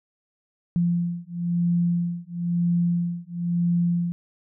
sine beating tone pair, 172.4 / 173.4 Hz, F3 / F3, -22 / -12 cents, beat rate 1 Hz, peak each -24 dBFS, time 0.76-4.12 s, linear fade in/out 0 ms, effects none

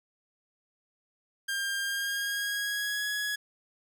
sawtooth tone with pitch glide, 1601 to 1677.7 Hz, G6 to G#6, +36 to +17 cents, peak -26 dBFS, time 1.48-3.36 s, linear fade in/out 10 ms, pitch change +81 cents, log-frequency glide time 1.81-3.06 s, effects none

